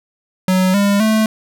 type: tone with pitch steps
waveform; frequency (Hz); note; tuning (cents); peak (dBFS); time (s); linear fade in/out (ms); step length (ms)
square; 185.8 / 201.4 / 218.4; F#3 / G3 / A3; +7 / +47 / -13; -12; 0.48-1.26; 2; 260
effects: none